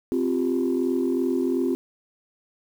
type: chord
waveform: sine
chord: C suspended fourth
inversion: none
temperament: equal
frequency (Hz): 261.6 / 349.2 / 392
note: C4 / F4 / G4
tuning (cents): 0 / 0 / 0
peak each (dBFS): -23 / -24 / -27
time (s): 0.12-1.75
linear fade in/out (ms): 0
effects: tanh soft clip ceiling -14 dBFS + 8-bit